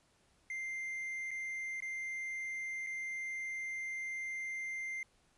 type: tone with dropouts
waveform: triangle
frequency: 2093 Hz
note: C7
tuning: in tune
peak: -36 dBFS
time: 0.5-5.03 s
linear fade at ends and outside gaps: 2 ms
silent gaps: 1.308-1.313 / 1.804-1.822 / 2.865-2.869 s
effects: pink hiss -71 dBFS RMS until 5.37 s + resampled to 24000 Hz